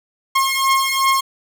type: beating tone pair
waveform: sawtooth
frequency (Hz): 1074 / 1076.7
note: C6 / C6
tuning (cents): +45 / +49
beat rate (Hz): 2.7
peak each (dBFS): -14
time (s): 0.35-1.21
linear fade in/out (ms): 10
effects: 8-bit